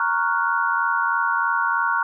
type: chord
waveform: sine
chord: Gb major seventh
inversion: first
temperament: equal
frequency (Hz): 932.3 / 1108.7 / 1396.9 / 1480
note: Bb5 / Db6 / F6 / Gb6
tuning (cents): 0 / 0 / 0 / 0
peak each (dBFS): -24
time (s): 0-2.03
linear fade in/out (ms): 2
effects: none